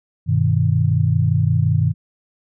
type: chord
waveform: sine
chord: G augmented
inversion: none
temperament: equal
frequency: 98 / 123.47 / 155.56 Hz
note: G2 / B2 / D#3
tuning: 0 / 0 / 0 cents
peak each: -18 dBFS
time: 0.26-1.94 s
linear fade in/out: 50 ms
effects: none